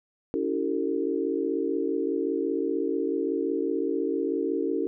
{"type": "tone cluster", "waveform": "sine", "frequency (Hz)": [284.6, 329.6, 385.6, 451.4], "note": ["C#4", "E4", "G4", "A4"], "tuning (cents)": [46, 0, -28, 44], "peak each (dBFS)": -30, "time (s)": [0.34, 4.87], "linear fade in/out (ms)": 0, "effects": []}